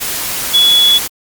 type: tone in noise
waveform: sine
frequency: 3395 Hz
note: G#7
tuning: 37 cents sharp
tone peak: -6 dBFS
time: 0.53-0.99 s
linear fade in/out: 20 ms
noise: white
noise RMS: -19 dBFS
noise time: 0-1.08 s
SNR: +10 dB
effects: Opus 48 kbps